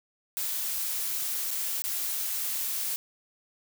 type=noise with dropouts; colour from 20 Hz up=blue; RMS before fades=-31 dBFS; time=0.37-2.96 s; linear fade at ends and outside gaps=0 ms; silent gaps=1.506-1.512 / 1.82-1.84 s; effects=none